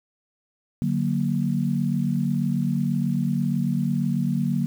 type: chord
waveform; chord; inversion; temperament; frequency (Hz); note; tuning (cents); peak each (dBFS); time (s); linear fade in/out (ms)
sine; D augmented; none; equal; 146.83 / 185 / 233.1; D3 / F#3 / A#3; 0 / 0 / 0; -25; 0.82-4.66; 0
effects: 8-bit